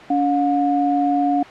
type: tone pair together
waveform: sine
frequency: 284.6 / 717.1 Hz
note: C#4 / F5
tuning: +46 / +46 cents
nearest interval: octave + major third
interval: 1600 cents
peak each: -18 dBFS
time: 0.1-1.43 s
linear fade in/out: 5 ms
effects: white hiss -37 dBFS RMS until 1.5 s + low-pass 2000 Hz 12 dB/octave